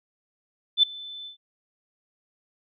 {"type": "tone with ADSR envelope", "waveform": "sine", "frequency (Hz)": 3520, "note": "A7", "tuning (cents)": 0, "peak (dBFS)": -12, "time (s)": [0.77, 1.37], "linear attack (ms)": 61, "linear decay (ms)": 5, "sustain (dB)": -24, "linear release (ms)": 110, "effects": []}